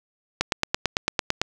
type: click train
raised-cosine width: 0.2 ms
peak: -3 dBFS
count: 10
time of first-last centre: 0.41-1.416 s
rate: 8.95 Hz
effects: none